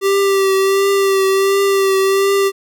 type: tone with vibrato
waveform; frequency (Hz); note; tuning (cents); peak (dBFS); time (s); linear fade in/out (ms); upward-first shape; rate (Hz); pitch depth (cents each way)
square; 390.5; G4; -7; -12; 0.01-2.52; 50; triangle; 1.4; 29
effects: none